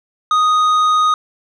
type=tone with tanh clipping; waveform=sine; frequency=1244.5 Hz; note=D#6; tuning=in tune; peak=-12 dBFS; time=0.31-1.14 s; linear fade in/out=2 ms; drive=8 dB; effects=none